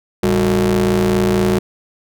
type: ring-modulated tone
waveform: 35% pulse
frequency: 84.5 Hz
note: E2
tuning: 43 cents sharp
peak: -8 dBFS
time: 0.23-1.59 s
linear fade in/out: 5 ms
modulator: 282 Hz
effects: none

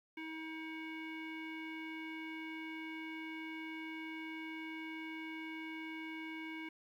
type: tone with low-pass filter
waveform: square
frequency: 318.9 Hz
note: D#4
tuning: 43 cents sharp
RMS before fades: -45 dBFS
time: 0.17-6.69 s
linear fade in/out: 5 ms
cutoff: 2400 Hz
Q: 6.9
effects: 12-bit

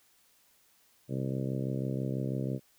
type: harmonic tone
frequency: 66.1 Hz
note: C2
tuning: 18 cents sharp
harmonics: 2 / 3 / 4 / 5 / 6 / 7 / 8 / 9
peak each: -33 / -37 / -39 / -41 / -43 / -44 / -45 / -46 dBFS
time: 1.08-2.6 s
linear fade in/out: 50 ms
effects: white hiss -66 dBFS RMS until 2.78 s

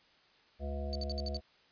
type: harmonic tone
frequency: 71 Hz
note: C#2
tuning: 42 cents sharp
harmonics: 1 / 3 / 5 / 7 / 9 / 10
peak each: -36 / -45 / -49 / -46 / -44 / -50 dBFS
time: 0.59-1.41 s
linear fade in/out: 50 ms
type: tone bursts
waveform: sine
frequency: 4537 Hz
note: C#8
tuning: 39 cents sharp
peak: -37 dBFS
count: 6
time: 0.93-1.368 s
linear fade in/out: 0 ms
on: 23 ms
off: 60 ms
effects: white hiss -65 dBFS RMS until 1.71 s + resampled to 11025 Hz

